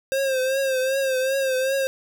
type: tone with vibrato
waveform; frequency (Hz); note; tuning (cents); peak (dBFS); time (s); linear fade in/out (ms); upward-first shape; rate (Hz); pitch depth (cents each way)
square; 530; C5; +22; -21; 0.12-1.87; 0; triangle; 2.6; 64
effects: none